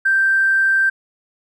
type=tone with tanh clipping; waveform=triangle; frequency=1568 Hz; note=G6; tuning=in tune; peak=-12 dBFS; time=0.05-0.9 s; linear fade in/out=10 ms; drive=2 dB; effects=none